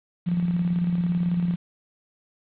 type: tone with tremolo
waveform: sine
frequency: 174.61 Hz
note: F3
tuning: in tune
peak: -19 dBFS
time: 0.26-1.56 s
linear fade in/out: 20 ms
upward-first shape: square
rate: 18 Hz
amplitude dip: 40%
effects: resampled to 8000 Hz + 8-bit